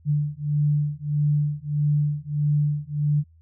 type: beating tone pair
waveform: sine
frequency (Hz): 146.83 / 148.43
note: D3 / D3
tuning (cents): 0 / +19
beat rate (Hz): 1.6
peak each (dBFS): -23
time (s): 0.05-3.24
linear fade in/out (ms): 50
effects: added 81 Hz sine -51 dBFS peak until 3.41 s